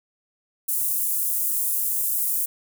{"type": "high-pass noise", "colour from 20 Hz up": "pink", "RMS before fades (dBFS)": -24, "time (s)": [0.68, 2.46], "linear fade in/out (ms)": 10, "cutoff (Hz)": 10000, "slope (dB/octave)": 24, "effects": []}